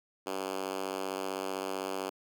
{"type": "tone with high-pass filter", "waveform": "5% pulse", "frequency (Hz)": 95.6, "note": "G2", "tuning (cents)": -43, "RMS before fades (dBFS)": -36, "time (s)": [0.26, 2.1], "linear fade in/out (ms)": 10, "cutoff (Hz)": 330, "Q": 1.5, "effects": []}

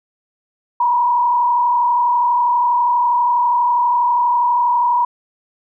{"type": "tone with frequency modulation", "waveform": "sine", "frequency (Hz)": 967, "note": "B5", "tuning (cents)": -37, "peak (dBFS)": -12, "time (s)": [0.8, 5.05], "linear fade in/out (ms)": 5, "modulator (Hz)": 32.3, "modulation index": 1, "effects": []}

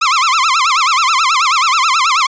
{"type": "tone with vibrato", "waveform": "sawtooth", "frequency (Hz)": 1174.7, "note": "D6", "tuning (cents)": 0, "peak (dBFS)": -6, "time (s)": [0.01, 2.27], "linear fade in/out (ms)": 10, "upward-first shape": "sine", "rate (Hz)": 9.3, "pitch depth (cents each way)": 250, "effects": ["resampled to 16000 Hz"]}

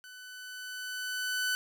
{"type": "tone with level ramp", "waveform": "sawtooth", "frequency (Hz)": 1500, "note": "F#6", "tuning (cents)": 23, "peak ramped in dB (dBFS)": [-44, -24], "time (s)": [0.04, 1.55], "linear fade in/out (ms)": 0, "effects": []}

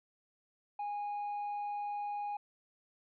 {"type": "tone with tanh clipping", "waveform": "sine", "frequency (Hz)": 823, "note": "G#5", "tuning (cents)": -16, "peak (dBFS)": -36, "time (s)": [0.79, 2.37], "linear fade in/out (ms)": 5, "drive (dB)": 2, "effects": []}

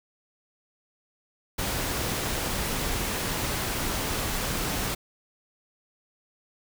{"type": "noise", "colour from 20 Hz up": "pink", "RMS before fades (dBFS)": -29, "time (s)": [1.58, 4.95], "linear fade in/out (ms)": 10, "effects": []}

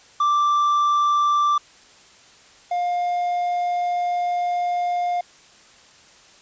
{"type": "tone pair in turn", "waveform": "triangle", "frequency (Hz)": [1174.7, 707.6], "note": ["D6", "F5"], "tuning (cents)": [0, 23], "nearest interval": "major sixth", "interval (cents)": 877, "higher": "first", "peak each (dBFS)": [-14, -18], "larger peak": "first", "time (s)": [[0.2, 1.58], [2.71, 5.21]], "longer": "second", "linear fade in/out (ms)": 5, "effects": ["white hiss -50 dBFS RMS until 6.41 s", "resampled to 16000 Hz"]}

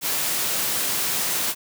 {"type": "high-pass noise", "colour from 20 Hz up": "white", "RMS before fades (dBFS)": -24, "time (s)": [0.01, 1.55], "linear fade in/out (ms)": 50, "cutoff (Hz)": 110, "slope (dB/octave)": 12, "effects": []}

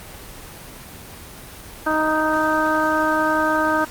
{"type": "harmonic tone", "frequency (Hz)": 311.1, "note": "D#4", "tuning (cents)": 0, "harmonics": [1, 2, 3, 4, 5], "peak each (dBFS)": [-23, -23, -23, -23, -23], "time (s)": [1.86, 3.85], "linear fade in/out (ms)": 10, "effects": ["pink hiss -38 dBFS RMS until 3.9 s", "Opus 24 kbps"]}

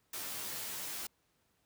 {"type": "noise with comb filter", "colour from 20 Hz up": "white", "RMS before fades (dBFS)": -41, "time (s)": [0.13, 1.07], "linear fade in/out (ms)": 5, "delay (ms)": 12, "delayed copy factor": -0.75, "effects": ["pink hiss -75 dBFS RMS until 1.65 s", "high-pass 60 Hz 12 dB/octave"]}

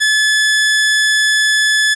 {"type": "tone", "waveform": "sawtooth", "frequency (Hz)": 1723, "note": "A6", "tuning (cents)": -37, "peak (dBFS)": -7, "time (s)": [0, 1.95], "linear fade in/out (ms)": 20, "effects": ["resampled to 22050 Hz", "8-bit"]}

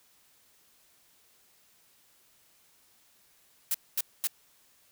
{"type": "noise bursts", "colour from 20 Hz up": "blue", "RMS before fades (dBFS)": -28, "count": 3, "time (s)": [3.71, 4.272], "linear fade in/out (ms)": 2, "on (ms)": 34, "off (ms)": 230, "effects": ["white hiss -64 dBFS RMS until 4.91 s"]}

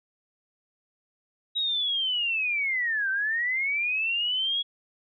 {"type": "linear two-way sweep", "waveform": "sine", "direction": "down then up", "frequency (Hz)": [3848, 1531, 3351], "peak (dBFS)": -24, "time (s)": [1.55, 4.63], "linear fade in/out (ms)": 20, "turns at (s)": 3.1, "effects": []}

